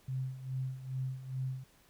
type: tone with tremolo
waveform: sine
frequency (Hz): 130.81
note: C3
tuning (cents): 0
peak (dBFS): -32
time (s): 0.08-1.64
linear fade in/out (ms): 5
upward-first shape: sine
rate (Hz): 2.4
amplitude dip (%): 75
effects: pink hiss -65 dBFS RMS until 1.89 s